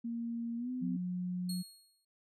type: tone with pitch glide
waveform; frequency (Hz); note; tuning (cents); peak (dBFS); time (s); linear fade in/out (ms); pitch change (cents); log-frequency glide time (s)
sine; 233.1 to 252.7; A#3 to B3; 0 to +40; -35; 0.04-0.97; 10; +140; 0.57-0.7
type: tone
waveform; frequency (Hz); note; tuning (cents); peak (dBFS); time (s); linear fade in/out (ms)
sine; 180; F#3; -47; -34; 0.81-1.63; 20
type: tone with exponential decay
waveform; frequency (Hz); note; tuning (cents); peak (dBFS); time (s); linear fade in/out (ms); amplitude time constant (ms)
25% pulse; 4300; C8; +47; -34; 1.49-2.05; 5; 120
effects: none